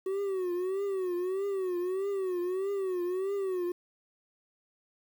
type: tone with vibrato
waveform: triangle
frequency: 375.6 Hz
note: F#4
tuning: 26 cents sharp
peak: -27 dBFS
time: 0.06-3.72 s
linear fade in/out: 5 ms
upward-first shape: triangle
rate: 1.6 Hz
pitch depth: 130 cents each way
effects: 9-bit